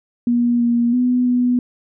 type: tone with pitch steps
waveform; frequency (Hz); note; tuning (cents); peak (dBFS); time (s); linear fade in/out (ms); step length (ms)
sine; 239.6 / 237 / 248.6 / 246.6; A#3 / A#3 / B3 / B3; +48 / +29 / +12 / -2; -13; 0.27-1.59; 2; 330
effects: none